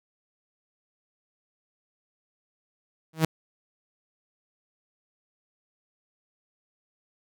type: tone with exponential growth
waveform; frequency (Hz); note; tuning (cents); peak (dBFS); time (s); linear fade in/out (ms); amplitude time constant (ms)
sawtooth; 159.7; D#3; +45; -13; 3.13-3.25; 5; 24
effects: none